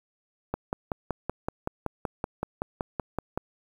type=click train; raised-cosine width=1 ms; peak=-14 dBFS; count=16; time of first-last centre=0.54-3.376 s; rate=5.29 Hz; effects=8-bit